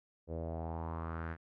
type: tone with low-pass filter sweep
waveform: sawtooth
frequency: 81.9 Hz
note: E2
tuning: 11 cents flat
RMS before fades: -40 dBFS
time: 0.27-1.37 s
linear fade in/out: 50 ms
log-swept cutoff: 500 to 1700 Hz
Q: 3.7
effects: none